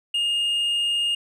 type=tone with tanh clipping; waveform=sine; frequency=2837 Hz; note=F7; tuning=27 cents sharp; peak=-21 dBFS; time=0.14-1.15 s; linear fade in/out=5 ms; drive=3 dB; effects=none